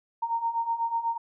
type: beating tone pair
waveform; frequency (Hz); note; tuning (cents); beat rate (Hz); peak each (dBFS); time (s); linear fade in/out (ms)
sine; 918 / 926.1; A#5 / A#5; -27 / -12; 8.1; -31 / -27; 0.22-1.18; 10
effects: none